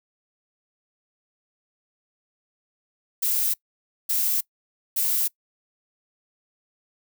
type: noise bursts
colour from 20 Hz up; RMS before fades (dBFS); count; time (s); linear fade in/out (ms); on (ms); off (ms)
violet; -23; 3; 3.22-5.28; 10; 320; 550
effects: noise-tail reverb RT60 0.1 s tail -23 dB re dry